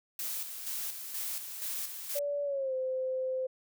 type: noise with tremolo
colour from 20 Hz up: blue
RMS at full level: -36 dBFS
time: 0.19-2.19 s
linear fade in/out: 2 ms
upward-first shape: square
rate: 2.1 Hz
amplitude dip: 50%
type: tone with pitch glide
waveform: sine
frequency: 575 to 518.2 Hz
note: D5 to C5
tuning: -37 to -17 cents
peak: -30 dBFS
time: 2.15-3.47 s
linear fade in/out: 10 ms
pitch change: -180 cents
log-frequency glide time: 2.44-2.74 s
effects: none